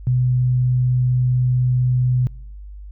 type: tone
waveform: sine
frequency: 125.7 Hz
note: B2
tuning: 31 cents sharp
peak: -14 dBFS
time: 0.07-2.27 s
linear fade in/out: 0 ms
effects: noise-tail reverb RT60 0.7 s tail -26 dB re dry + added 50 Hz sine -33 dBFS peak until 2.91 s